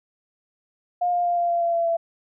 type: tone with pitch steps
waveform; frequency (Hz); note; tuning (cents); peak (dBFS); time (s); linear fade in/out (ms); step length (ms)
sine; 710 / 704.3 / 698.6 / 693 / 687.4 / 681.9 / 676.4 / 670.9; F5 / F5 / F5 / F5 / F5 / F5 / E5 / E5; +28 / +14 / 0 / -14 / -28 / -42 / +44 / +30; -19; 1.01-1.97; 10; 120
effects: none